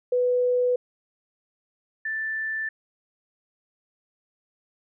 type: tone pair in turn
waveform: sine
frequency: 495.3 / 1765 Hz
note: B4 / A6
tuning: +5 / +5 cents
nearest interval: octave + minor seventh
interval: 2200 cents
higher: second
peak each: -19 / -26 dBFS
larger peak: first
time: 0.12-0.76 / 2.05-2.69 s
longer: neither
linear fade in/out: 5 ms
effects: none